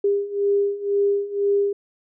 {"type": "beating tone pair", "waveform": "sine", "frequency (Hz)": [401.5, 403.5], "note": ["G4", "G#4"], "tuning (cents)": [41, -50], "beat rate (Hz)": 2, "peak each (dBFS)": [-23, -20], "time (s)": [0.04, 1.73], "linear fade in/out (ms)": 5, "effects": []}